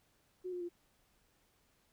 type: tone with pitch steps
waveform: sine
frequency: 365.9 / 356.7 / 347.8 Hz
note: F#4 / F4 / F4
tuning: -19 / +37 / -7 cents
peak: -38 dBFS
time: 0.44-0.692 s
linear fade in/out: 20 ms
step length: 84 ms
effects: pink hiss -73 dBFS RMS until 1.92 s